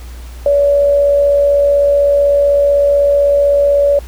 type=tone with amplitude modulation; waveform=sine; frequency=570 Hz; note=C#5; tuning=48 cents sharp; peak=-6 dBFS; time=0.46-3.99 s; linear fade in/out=2 ms; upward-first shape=sine; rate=75.9 Hz; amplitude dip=30%; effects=added 60 Hz sine -27 dBFS peak until 4.07 s + pink hiss -40 dBFS RMS until 4.07 s